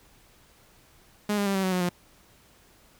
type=tone with pitch steps; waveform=sawtooth; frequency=207.7 / 202.3 / 196.95 / 191.79 / 186.76 / 181.86 / 177.09 Hz; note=G#3 / G#3 / G3 / G3 / F#3 / F#3 / F3; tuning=0 / -45 / +8 / -38 / +16 / -30 / +24 cents; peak=-20 dBFS; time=1.29-1.892 s; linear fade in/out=5 ms; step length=86 ms; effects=pink hiss -58 dBFS RMS until 2.99 s